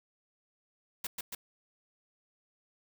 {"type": "noise with echo", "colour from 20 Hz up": "white", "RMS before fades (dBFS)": -36, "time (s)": [1.04, 1.07], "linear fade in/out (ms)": 5, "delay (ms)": 140, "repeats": 2, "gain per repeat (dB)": -2, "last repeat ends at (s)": 1.35, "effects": []}